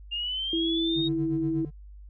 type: linear sweep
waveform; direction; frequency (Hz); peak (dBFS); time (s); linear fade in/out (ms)
sine; up; 2794 to 3775; -28; 0.11-1.09; 20
type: tone with pitch glide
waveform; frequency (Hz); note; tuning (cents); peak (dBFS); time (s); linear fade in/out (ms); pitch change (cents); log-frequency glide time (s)
sine; 329.4 to 324.7; E4 to E4; -1 to -26; -25; 0.53-1.65; 2; -25; 0.94-1.33
type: tone with tremolo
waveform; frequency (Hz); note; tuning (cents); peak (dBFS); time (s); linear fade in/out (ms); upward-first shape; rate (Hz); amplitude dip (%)
triangle; 146.83; D3; 0; -26; 0.95-1.71; 50; sine; 8.3; 75
effects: added 50 Hz sine -43 dBFS peak until 2.09 s